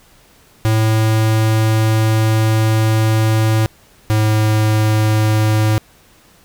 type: tone pair in turn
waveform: square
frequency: 110 / 108.11 Hz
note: A2 / A2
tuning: 0 / -30 cents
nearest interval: unison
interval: 30 cents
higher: first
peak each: -12 dBFS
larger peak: neither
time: 0.65-3.66 / 4.1-5.78 s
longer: first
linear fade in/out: 0 ms
effects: pink hiss -49 dBFS RMS until 6.44 s